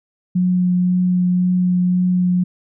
sine tone with vibrato, 180.6 Hz, F#3, 42 cents flat, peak -13 dBFS, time 0.35-2.44 s, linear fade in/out 10 ms, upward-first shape triangle, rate 1.9 Hz, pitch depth 11 cents each way, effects none

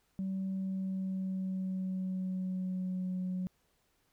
sine tone with pitch glide, 191 to 183.75 Hz, G3 to F#3, -45 to -12 cents, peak -31 dBFS, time 0.19-3.47 s, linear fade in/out 0 ms, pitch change -67 cents, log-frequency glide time 0.48-3.19 s, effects tanh soft clip ceiling -30 dBFS + pink hiss -74 dBFS RMS until 4.12 s

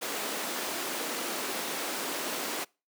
pink high-pass noise, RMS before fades -34 dBFS, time 0.01-2.65 s, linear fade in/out 20 ms, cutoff 260 Hz, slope 24 dB/octave, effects noise-tail reverb RT60 0.3 s tail -26 dB re dry

